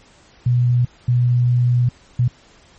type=tone bursts at uneven times; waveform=sine; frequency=122.6 Hz; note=B2; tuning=12 cents flat; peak=-12 dBFS; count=3; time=0.46-0.85 / 1.08-1.89 / 2.19-2.28 s; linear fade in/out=5 ms; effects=pink hiss -50 dBFS RMS until 2.78 s + MP3 32 kbps